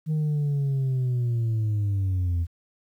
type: linear sweep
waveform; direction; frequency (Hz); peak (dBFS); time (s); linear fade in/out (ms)
sine; down; 157.4 to 82.9; -19; 0.06-2.47; 50
effects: tanh soft clip ceiling -21 dBFS + 10-bit